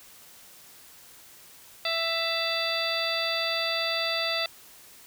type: harmonic tone with a mistuned harmonic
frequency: 662 Hz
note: E5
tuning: 7 cents sharp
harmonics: 1 / 2 / 3 / 4 / 5 / 6 / 7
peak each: -32 / -35 / -34 / -33 / -32 / -36 / -32 dBFS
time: 1.85-4.46 s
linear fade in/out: 2 ms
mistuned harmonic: 5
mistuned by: +110 cents
effects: white hiss -51 dBFS RMS until 5.06 s